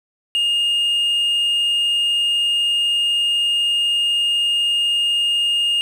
sine tone, 2836 Hz, F7, 26 cents sharp, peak -13 dBFS, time 0.35-5.81 s, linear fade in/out 0 ms, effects tanh soft clip ceiling -14 dBFS + 7-bit

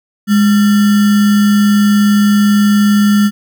sine tone with sample-and-hold, 206.2 Hz, G#3, 12 cents flat, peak -6 dBFS, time 0.27-3.31 s, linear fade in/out 50 ms, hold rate 1575 Hz, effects none

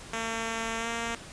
5% pulse tone with pitch glide, 226.6 to 231.5 Hz, A#3 to A#3, -49 to -12 cents, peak -19 dBFS, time 0.13-1.15 s, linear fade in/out 2 ms, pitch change +37 cents, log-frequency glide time 0.77-0.88 s, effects pink hiss -45 dBFS RMS until 1.32 s + resampled to 22050 Hz

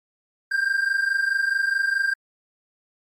triangle tone pair together, 1573 / 1597.7 Hz, G6 / G6, +6 / +33 cents, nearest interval unison, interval 27 cents, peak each -23 / -20 dBFS, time 0.51-2.14 s, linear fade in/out 10 ms, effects Opus 48 kbps

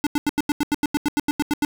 square tone bursts, 293.7 Hz, D4, in tune, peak -18 dBFS, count 15, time 0.04-1.649 s, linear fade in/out 0 ms, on 27 ms, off 86 ms, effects none

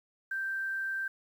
sine tone with quantisation, 1568 Hz, G6, in tune, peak -31 dBFS, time 0.31-1.08 s, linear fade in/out 5 ms, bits 10, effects none

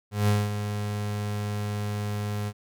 35% pulse tone with ADSR envelope, 103.83 Hz, G#2, in tune, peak -17 dBFS, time 0.11-2.53 s, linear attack 170 ms, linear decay 210 ms, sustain -9 dB, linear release 54 ms, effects none

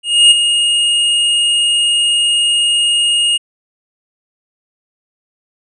square tone with ADSR envelope, 2854 Hz, F7, 37 cents sharp, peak -3 dBFS, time 0.03-3.38 s, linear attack 280 ms, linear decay 18 ms, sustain -8 dB, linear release 18 ms, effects resampled to 22050 Hz

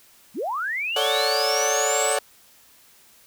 sine linear sweep, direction up, 157.7 to 8372 Hz, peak -24 dBFS, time 0.34-2.18 s, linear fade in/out 50 ms
sawtooth chord, D major seventh, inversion second, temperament equal, 440 / 554.4 / 587.3 / 740 Hz, A4 / C#5 / D5 / F#5, 0 / 0 / 0 / 0 cents, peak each -23 dBFS, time 0.96-2.19 s, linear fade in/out 5 ms
effects white hiss -54 dBFS RMS until 3.26 s

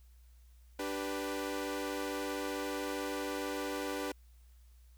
sawtooth chord, G major, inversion second, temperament equal with one note detuned, 293.7 / 389.3 / 493.9 Hz, D4 / G4 / B4, 0 / -12 / 0 cents, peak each -35 / -37 / -36 dBFS, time 0.79-4.12 s, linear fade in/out 5 ms, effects added 60 Hz sine -56 dBFS peak until 4.97 s + white hiss -72 dBFS RMS until 4.97 s

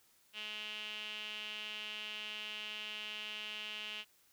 sawtooth tone with band-pass filter, 212.4 Hz, G#3, 39 cents sharp, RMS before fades -44 dBFS, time 0.33-4.05 s, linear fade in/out 50 ms, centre 2900 Hz, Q 6.7, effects white hiss -69 dBFS RMS until 4.32 s

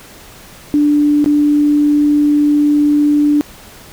sine tone with dropouts, 294.1 Hz, D4, 3 cents sharp, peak -8 dBFS, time 0.74-3.41 s, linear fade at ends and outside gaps 0 ms, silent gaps 1.243-1.26 s, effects pink hiss -38 dBFS RMS until 3.92 s

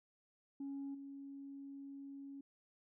sine tone with level steps, 277.2 Hz, C#4, in tune, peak -40 / -47 dBFS, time 0.6-2.41 s, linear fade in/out 5 ms, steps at 0.94 s, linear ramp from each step 10 ms, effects tanh soft clip ceiling -39 dBFS

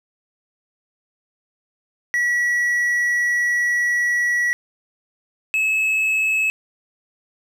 triangle tone pair in turn, 1935 / 2588 Hz, B6 / E7, -36 / -32 cents, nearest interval perfect fourth, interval 504 cents, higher second, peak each -15 dBFS, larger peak neither, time 2.14-4.53 / 5.54-6.5 s, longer first, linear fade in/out 0 ms, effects none

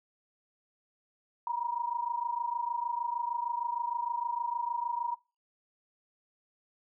sine tone pair together, 943.5 / 970 Hz, A#5 / B5, +21 / -31 cents, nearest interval unison, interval 48 cents, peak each -32 / -34 dBFS, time 1.47-5.15 s, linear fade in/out 2 ms, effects noise-tail reverb RT60 0.3 s tail -24 dB re dry

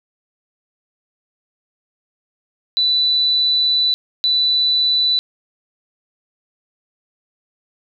sine tone bursts at uneven times, 3978 Hz, B7, 12 cents sharp, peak -13 dBFS, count 2, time 2.77-3.94 / 4.24-5.19 s, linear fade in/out 0 ms, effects none

